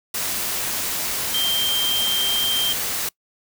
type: tone in noise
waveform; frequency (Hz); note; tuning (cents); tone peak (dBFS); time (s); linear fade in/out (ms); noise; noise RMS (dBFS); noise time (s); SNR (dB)
sine; 3161; G7; +14; -19; 1.34-2.73; 5; white; -25; 0.14-3.09; +3
effects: noise-tail reverb RT60 0.1 s tail -24 dB re dry